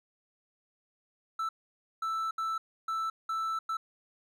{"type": "tone bursts at uneven times", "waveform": "triangle", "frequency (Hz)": 1322, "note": "E6", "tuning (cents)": 5, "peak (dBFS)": -28, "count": 6, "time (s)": [[1.39, 1.49], [2.02, 2.31], [2.38, 2.58], [2.88, 3.1], [3.29, 3.59], [3.69, 3.77]], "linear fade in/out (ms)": 5, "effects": []}